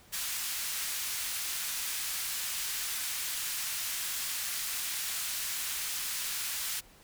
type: band-pass noise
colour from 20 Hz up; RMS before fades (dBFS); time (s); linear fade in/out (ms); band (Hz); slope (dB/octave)
white; -35; 0.12-6.81; 20; 1400 to 15000; 12
effects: pink hiss -58 dBFS RMS until 7.03 s